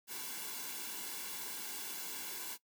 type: noise with comb filter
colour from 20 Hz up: white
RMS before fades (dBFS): -43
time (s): 0.07-2.58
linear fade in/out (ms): 50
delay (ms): 1.6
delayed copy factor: -0.7
effects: noise-tail reverb RT60 0.1 s tail -19 dB re dry + high-pass 200 Hz 12 dB/octave